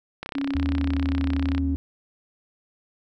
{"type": "click train", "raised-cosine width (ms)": 0.3, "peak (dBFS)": -16, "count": 45, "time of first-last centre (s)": [0.23, 1.58], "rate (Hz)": 32.6}
{"type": "tone with pitch glide", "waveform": "sine", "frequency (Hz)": [277.2, 273.2], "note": ["C#4", "C#4"], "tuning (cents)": [0, -25], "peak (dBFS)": -24, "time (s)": [0.35, 1.75], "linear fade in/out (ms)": 5, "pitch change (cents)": -25, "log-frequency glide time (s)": [0.75, 1.08]}
{"type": "tone with vibrato", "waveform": "triangle", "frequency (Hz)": 77.78, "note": "D#2", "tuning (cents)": 0, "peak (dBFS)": -22, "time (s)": [0.55, 1.76], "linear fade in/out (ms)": 0, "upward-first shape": "square", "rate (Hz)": 2.3, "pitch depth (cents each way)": 13}
{"effects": []}